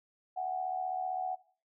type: tone with amplitude modulation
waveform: sine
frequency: 742 Hz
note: F#5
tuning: 5 cents sharp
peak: -29 dBFS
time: 0.36-1.36 s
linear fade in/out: 20 ms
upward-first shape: sine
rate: 75.5 Hz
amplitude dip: 65%
effects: noise-tail reverb RT60 0.5 s tail -21 dB re dry